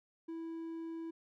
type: tone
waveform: triangle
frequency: 328.6 Hz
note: E4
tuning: 5 cents flat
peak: -38 dBFS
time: 0.28-1.11 s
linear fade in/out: 10 ms
effects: none